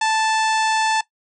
harmonic tone with a mistuned harmonic, 879 Hz, A5, 2 cents flat, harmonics 1 / 2 / 3 / 4 / 5 / 6 / 7 / 8 / 9 / 10, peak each -18 / -24 / -28 / -30 / -32 / -34 / -35 / -36 / -37 / -38 dBFS, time 0.01-1.01 s, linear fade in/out 5 ms, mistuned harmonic 10, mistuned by -19 cents, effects noise-tail reverb RT60 0.1 s tail -17 dB re dry

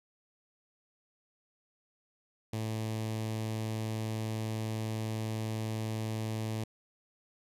sawtooth tone with notch filter, 110 Hz, A2, in tune, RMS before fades -35 dBFS, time 2.53-6.64 s, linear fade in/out 5 ms, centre 1400 Hz, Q 1.6, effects resampled to 32000 Hz + 11-bit

